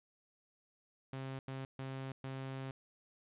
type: tone bursts at uneven times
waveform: sawtooth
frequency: 133.4 Hz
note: C3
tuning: 34 cents sharp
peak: -37 dBFS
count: 4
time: 1.13-1.39 / 1.48-1.65 / 1.79-2.12 / 2.24-2.71 s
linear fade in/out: 2 ms
effects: resampled to 8000 Hz + 12-bit

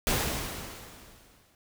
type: noise with exponential decay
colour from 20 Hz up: pink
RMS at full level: -25 dBFS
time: 0.07-1.55 s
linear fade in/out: 1 ms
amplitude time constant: 320 ms
effects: none

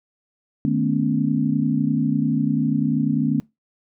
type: tone cluster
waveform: sine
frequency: 153.3 / 216.3 / 244.8 / 276.6 Hz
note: D#3 / A3 / B3 / C#4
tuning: -25 / -29 / -15 / -4 cents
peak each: -23 dBFS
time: 0.65-3.4 s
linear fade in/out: 0 ms
effects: noise-tail reverb RT60 0.2 s tail -22 dB re dry

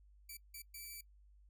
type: tone bursts at uneven times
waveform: 5% pulse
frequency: 2316 Hz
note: D7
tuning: 25 cents flat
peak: -38 dBFS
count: 3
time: 0.29-0.37 / 0.54-0.62 / 0.74-1.01 s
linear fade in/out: 5 ms
effects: noise-tail reverb RT60 0.1 s tail -22 dB re dry + added 50 Hz sine -61 dBFS peak until 1.49 s

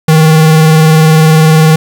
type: tone with vibrato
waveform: square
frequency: 157.9 Hz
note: D#3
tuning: 26 cents sharp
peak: -3 dBFS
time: 0.08-1.76 s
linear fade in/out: 5 ms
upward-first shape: sine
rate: 20 Hz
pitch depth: 37 cents each way
effects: 7-bit

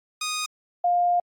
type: tone pair in turn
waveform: 10% pulse / sine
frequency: 1240 / 705 Hz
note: D#6 / F5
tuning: -6 / +16 cents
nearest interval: minor seventh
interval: 978 cents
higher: first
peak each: -18 dBFS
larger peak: neither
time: 0.21-0.46 / 0.84-1.2 s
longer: second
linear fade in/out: 5 ms
effects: AAC 64 kbps

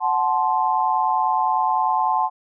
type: chord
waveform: sine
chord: F# diminished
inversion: none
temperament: equal with one note detuned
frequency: 740 / 869.9 / 1046.5 Hz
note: F#5 / A5 / C6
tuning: 0 / -20 / 0 cents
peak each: -23 / -20 / -22 dBFS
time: 0-2.3 s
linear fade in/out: 50 ms
effects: none

